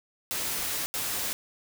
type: noise bursts at uneven times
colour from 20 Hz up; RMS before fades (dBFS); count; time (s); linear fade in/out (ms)
white; -31; 2; 0.31-0.86 / 0.94-1.33; 0
effects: none